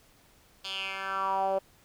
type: tone with band-pass filter sweep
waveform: 10% pulse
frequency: 193.2 Hz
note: G3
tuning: 25 cents flat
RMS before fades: -31 dBFS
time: 0.64-1.59 s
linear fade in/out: 10 ms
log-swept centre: 3900 to 560 Hz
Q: 4.3
effects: pink hiss -61 dBFS RMS until 1.84 s